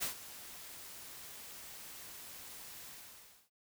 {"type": "noise with ADSR envelope", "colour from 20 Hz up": "white", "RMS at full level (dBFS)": -35, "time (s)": [0, 3.5], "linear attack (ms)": 29, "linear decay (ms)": 110, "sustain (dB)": -15, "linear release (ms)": 640, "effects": ["noise-tail reverb RT60 0.1 s tail -22 dB re dry"]}